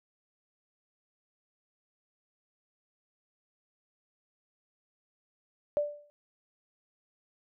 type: tone with exponential decay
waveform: sine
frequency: 587.3 Hz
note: D5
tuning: in tune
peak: -22 dBFS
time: 5.77-6.1 s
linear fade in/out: 0 ms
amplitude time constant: 70 ms
effects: none